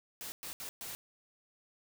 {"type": "noise bursts at uneven times", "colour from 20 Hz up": "white", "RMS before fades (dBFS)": -43, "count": 4, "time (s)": [[0.21, 0.32], [0.43, 0.53], [0.6, 0.69], [0.81, 0.95]], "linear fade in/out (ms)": 0, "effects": []}